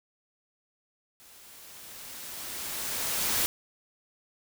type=noise with level ramp; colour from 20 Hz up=white; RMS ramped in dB=-54 to -26 dBFS; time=1.2-3.46 s; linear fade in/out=0 ms; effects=none